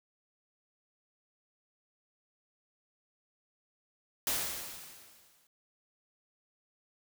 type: noise with exponential decay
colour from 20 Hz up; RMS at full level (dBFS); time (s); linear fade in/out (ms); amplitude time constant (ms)
white; -30; 4.27-5.47; 2; 260
effects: none